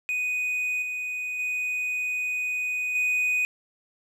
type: tone with level steps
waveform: triangle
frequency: 2489 Hz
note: D#7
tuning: in tune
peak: -23 / -27 / -24 / -20 dBFS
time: 0.09-3.45 s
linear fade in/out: 0 ms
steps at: 0.82 / 1.39 / 2.95 s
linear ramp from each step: 5 ms
effects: none